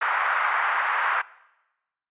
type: band-pass noise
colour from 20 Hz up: pink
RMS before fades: -24 dBFS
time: 0.01-1.22 s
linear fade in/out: 10 ms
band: 990 to 1800 Hz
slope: 24 dB/octave
effects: noise-tail reverb RT60 1.0 s tail -21 dB re dry + resampled to 8000 Hz